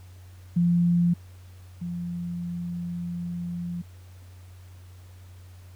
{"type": "tone pair in turn", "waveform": "sine", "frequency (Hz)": [173, 173.84], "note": ["F3", "F3"], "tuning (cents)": [-16, -8], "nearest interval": "unison", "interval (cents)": 8, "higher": "second", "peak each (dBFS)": [-18, -29], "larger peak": "first", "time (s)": [[0.56, 1.14], [1.81, 3.82]], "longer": "second", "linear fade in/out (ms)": 10, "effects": ["added 91 Hz sine -44 dBFS peak until 5.75 s", "pink hiss -58 dBFS RMS until 5.75 s"]}